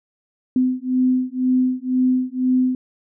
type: beating tone pair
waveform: sine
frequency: 254.1 / 256.1 Hz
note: B3 / C4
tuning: +49 / -37 cents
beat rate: 2 Hz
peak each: -19 dBFS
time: 0.56-2.75 s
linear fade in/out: 2 ms
effects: none